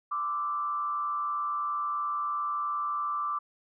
sine tone with frequency modulation, 1174.7 Hz, D6, in tune, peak -28 dBFS, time 0.11-3.39 s, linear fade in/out 10 ms, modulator 143 Hz, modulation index 0.52, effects none

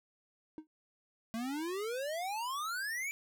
triangle tone with exponential decay, 311.1 Hz, D#4, in tune, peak -36 dBFS, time 0.58-0.67 s, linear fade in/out 1 ms, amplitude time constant 19 ms
square exponential sweep, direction up, 220 to 2349 Hz, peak -36 dBFS, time 1.34-3.11 s, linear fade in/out 0 ms
effects none

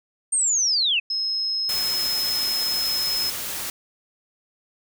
sine linear sweep, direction down, 8790 to 2489 Hz, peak -18 dBFS, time 0.32-1 s, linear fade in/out 10 ms
sine tone, 5160 Hz, E8, 38 cents flat, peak -22 dBFS, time 1.1-3.3 s, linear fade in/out 5 ms
white noise, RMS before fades -30 dBFS, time 1.69-3.7 s, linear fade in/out 2 ms
effects none

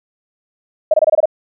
sine tone bursts, 624 Hz, D#5, 5 cents sharp, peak -7 dBFS, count 7, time 0.91-1.257 s, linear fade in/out 5 ms, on 29 ms, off 24 ms, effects none

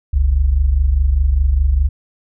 sine tone pair together, 44.38 / 69.3 Hz, F1 / C#2, +29 / 0 cents, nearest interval minor sixth, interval 771 cents, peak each -16 / -12 dBFS, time 0.13-1.89 s, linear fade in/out 10 ms, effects none

